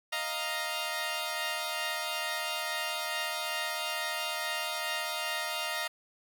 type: chord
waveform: 10% pulse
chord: Eb suspended second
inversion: none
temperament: equal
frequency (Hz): 622.3 / 698.5 / 932.3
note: Eb5 / F5 / Bb5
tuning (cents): 0 / 0 / 0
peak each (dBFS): -28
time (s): 0.12-5.88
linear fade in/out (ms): 10
effects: none